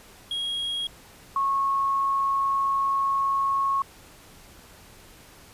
triangle / sine tone pair in turn, 3285 / 1096.2 Hz, G#7 / C#6, -20 / -20 cents, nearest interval octave + perfect fifth, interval 1900 cents, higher first, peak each -25 / -21 dBFS, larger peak second, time 0.31-0.87 / 1.36-3.82 s, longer second, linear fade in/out 2 ms, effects pink hiss -50 dBFS RMS until 5.53 s + resampled to 32000 Hz

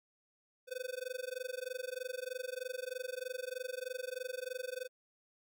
square tone with amplitude modulation, 507 Hz, B4, 45 cents sharp, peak -36 dBFS, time 0.67-4.89 s, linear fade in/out 50 ms, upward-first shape sine, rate 23.2 Hz, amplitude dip 100%, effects none

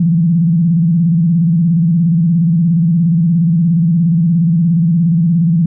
sine tone with vibrato, 167.8 Hz, E3, 31 cents sharp, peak -8 dBFS, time 0-5.66 s, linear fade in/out 5 ms, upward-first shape square, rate 17 Hz, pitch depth 94 cents each way, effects none

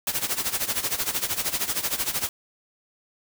white noise with tremolo, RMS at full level -24 dBFS, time 0.07-2.29 s, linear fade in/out 2 ms, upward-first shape sine, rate 13 Hz, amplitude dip 80%, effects none

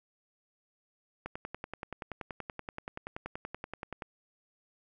click train, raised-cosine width 0.5 ms, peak -23 dBFS, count 30, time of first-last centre 1.26-4.022 s, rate 10.5 Hz, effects none

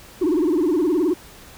sine tone with vibrato, 331.7 Hz, E4, 11 cents sharp, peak -14 dBFS, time 0.21-1.14 s, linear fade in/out 10 ms, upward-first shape sine, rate 19 Hz, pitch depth 210 cents each way, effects tanh soft clip ceiling -14 dBFS + pink hiss -44 dBFS RMS until 1.57 s

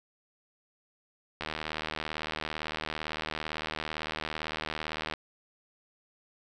click train, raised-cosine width 0.3 ms, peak -17 dBFS, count 291, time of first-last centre 1.41-5.138 s, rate 77.8 Hz, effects none

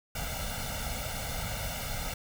pink noise with comb filter, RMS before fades -35 dBFS, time 0.15-2.14 s, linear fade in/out 5 ms, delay 1.4 ms, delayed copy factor +1, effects none

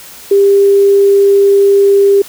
sine tone, 398.3 Hz, G4, 28 cents sharp, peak -4 dBFS, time 0.31-2.22 s, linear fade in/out 5 ms, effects white hiss -33 dBFS RMS until 2.28 s

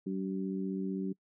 harmonic tone, 95.6 Hz, G2, 43 cents flat, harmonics 2 / 3 / 4, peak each -34 / -38 / -40 dBFS, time 0.06-1.13 s, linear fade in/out 10 ms, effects noise-tail reverb RT60 0.1 s tail -25 dB re dry

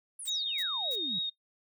sine exponential sweep, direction down, 11080 to 165.4 Hz, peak -39 dBFS, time 0.19-1.19 s, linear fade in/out 5 ms
blue noise bursts, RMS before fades -46 dBFS, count 3, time 0.25-0.957 s, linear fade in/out 5 ms, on 49 ms, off 280 ms
sine tone with vibrato, 3738 Hz, A#7, 4 cents sharp, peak -30 dBFS, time 0.27-1.3 s, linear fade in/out 10 ms, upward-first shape sine, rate 3.6 Hz, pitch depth 23 cents each way
effects noise-tail reverb RT60 0.1 s tail -20 dB re dry

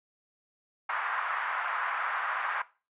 white band-pass noise, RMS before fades -32 dBFS, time 0.89-2.62 s, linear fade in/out 5 ms, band 940 to 1600 Hz, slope 24 dB/octave, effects noise-tail reverb RT60 0.3 s tail -17 dB re dry + resampled to 8000 Hz

